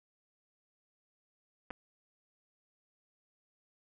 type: clicks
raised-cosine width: 0.5 ms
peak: -26 dBFS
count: 2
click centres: 1.705 / 1.709 s
effects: none